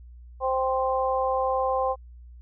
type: harmonic tone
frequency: 261.6 Hz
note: C4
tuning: in tune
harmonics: 2 / 3 / 4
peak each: -25 / -27 / -28 dBFS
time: 0.4-1.96 s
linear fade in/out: 50 ms
effects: added 60 Hz sine -43 dBFS peak until 2.41 s